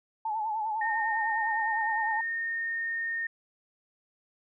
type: tone with vibrato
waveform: sine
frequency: 868 Hz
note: A5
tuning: 24 cents flat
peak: -28 dBFS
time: 0.25-2.21 s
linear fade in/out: 5 ms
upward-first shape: sine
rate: 9.9 Hz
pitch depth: 64 cents each way
type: tone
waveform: sine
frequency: 1835 Hz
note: A#6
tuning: 28 cents flat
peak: -29 dBFS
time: 0.81-3.27 s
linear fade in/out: 5 ms
effects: none